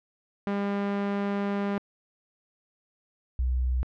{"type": "tone pair in turn", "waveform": ["sawtooth", "sine"], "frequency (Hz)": [200.9, 62.84], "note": ["G3", "B1"], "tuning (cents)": [43, 31], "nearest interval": "octave + minor sixth", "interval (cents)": 2012, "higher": "first", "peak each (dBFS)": [-22, -23], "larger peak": "first", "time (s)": [[0.47, 1.78], [3.39, 3.83]], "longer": "first", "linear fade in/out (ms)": 0, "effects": ["low-pass 2000 Hz 12 dB/octave"]}